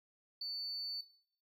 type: tone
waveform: triangle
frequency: 4500 Hz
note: C#8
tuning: 25 cents sharp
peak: -35 dBFS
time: 0.41-1.01 s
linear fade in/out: 5 ms
effects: noise-tail reverb RT60 0.6 s tail -20 dB re dry + tanh soft clip ceiling -37 dBFS